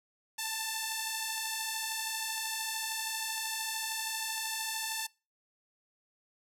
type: beating tone pair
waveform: 5% pulse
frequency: 876 / 889 Hz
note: A5 / A5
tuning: -8 / +18 cents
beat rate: 13 Hz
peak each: -27 / -23 dBFS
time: 0.38-5.07 s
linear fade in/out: 10 ms
effects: noise-tail reverb RT60 0.3 s tail -24 dB re dry